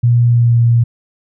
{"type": "tone with pitch glide", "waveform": "sine", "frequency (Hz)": [119.7, 117.71], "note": ["A#2", "A#2"], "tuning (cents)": [46, 17], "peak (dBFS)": -7, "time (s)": [0.03, 0.84], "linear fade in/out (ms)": 10, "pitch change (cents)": -29, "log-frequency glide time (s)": [0.26, 0.59], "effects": []}